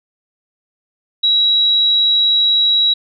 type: tone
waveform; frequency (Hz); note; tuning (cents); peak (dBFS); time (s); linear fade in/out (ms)
sine; 3876; B7; -33; -10; 1.23-2.94; 10
effects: none